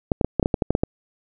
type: clicks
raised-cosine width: 2 ms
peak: -5 dBFS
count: 11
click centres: 0.118 / 0.212 / 0.246 / 0.397 / 0.428 / 0.459 / 0.542 / 0.622 / 0.706 / 0.751 / 0.835 s
effects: none